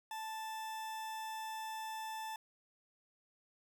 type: tone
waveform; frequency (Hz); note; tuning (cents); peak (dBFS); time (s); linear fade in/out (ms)
40% pulse; 880; A5; 0; -40; 0.11-2.36; 2
effects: none